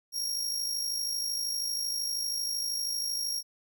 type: tone with amplitude modulation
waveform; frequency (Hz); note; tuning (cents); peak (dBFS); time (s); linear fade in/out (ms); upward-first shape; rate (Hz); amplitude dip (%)
sawtooth; 5588; F8; 0; -25; 0.12-3.43; 50; sine; 52.8; 50
effects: none